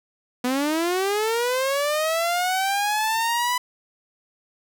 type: linear sweep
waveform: sawtooth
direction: up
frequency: 243.6 to 999 Hz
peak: -17 dBFS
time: 0.44-3.58 s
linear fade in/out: 5 ms
effects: 9-bit